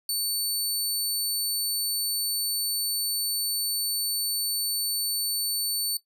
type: tone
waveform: 20% pulse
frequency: 4500 Hz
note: C#8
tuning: 25 cents sharp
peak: -19 dBFS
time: 0.09-5.97 s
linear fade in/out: 2 ms
effects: noise-tail reverb RT60 0.1 s tail -17 dB re dry